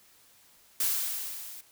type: noise with level ramp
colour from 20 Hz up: blue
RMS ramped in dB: -26 to -45 dBFS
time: 0.8-1.61 s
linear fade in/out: 5 ms
effects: white hiss -60 dBFS RMS until 1.71 s